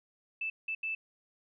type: tone bursts at uneven times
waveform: sine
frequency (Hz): 2637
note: E7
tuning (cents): 0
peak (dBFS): -32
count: 3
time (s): 0.41-0.5 / 0.68-0.75 / 0.83-0.95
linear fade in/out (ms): 5
effects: none